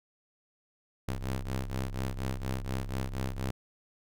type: ring-modulated tone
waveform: sawtooth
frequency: 65.41 Hz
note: C2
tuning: in tune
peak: -25 dBFS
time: 1.08-3.51 s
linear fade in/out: 5 ms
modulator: 34.8 Hz
effects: none